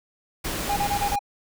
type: noise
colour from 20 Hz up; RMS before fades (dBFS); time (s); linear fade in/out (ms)
pink; -29; 0.44-1.16; 10
type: tone bursts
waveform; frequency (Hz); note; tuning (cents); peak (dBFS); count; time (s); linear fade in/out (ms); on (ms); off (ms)
triangle; 813; G#5; -37; -20; 5; 0.69-1.192; 10; 78; 28
effects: none